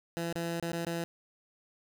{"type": "tone with dropouts", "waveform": "15% pulse", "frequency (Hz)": 168.6, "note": "E3", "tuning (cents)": 39, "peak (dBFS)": -26, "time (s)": [0.17, 1.04], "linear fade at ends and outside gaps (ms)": 0, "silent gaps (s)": [[0.326, 0.355], [0.598, 0.626], [0.72, 0.73], [0.85, 0.867]], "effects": []}